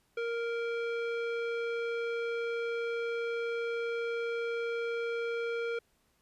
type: tone with low-pass filter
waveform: square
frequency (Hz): 466.2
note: A#4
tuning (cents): 0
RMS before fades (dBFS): -34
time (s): 0.17-5.79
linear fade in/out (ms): 5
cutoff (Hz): 2400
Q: 1.4
effects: pink hiss -72 dBFS RMS until 6.21 s + resampled to 32000 Hz